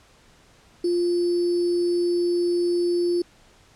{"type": "tone with sample-and-hold", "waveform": "sine", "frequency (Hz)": 349.4, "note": "F4", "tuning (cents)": 1, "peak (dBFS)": -19, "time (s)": [0.84, 3.22], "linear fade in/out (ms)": 5, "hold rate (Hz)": 4900, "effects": ["pink hiss -55 dBFS RMS until 3.75 s", "low-pass 8000 Hz 12 dB/octave"]}